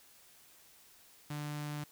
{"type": "tone with notch filter", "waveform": "sawtooth", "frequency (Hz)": 148.2, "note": "D3", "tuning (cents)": 16, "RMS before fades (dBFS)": -40, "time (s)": [1.3, 1.84], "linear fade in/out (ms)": 5, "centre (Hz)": 480, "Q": 1.9, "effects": ["white hiss -61 dBFS RMS until 1.91 s"]}